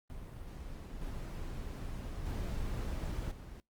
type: noise with level steps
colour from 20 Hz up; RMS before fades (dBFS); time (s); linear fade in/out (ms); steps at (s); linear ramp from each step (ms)
brown; -45 / -41 / -37 / -47; 0.1-3.6; 0; 1.01 / 2.26 / 3.31; 5
effects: noise-tail reverb RT60 0.2 s tail -26 dB re dry + Opus 32 kbps